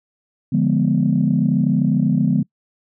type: chord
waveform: sine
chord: D diminished seventh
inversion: none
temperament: equal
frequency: 146.83 / 174.61 / 207.7 / 246.9 Hz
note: D3 / F3 / Ab3 / Cb4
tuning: 0 / 0 / 0 / 0 cents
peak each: -19 dBFS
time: 0.52-2.43 s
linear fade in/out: 10 ms
effects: noise-tail reverb RT60 0.1 s tail -25 dB re dry + tanh soft clip ceiling -5 dBFS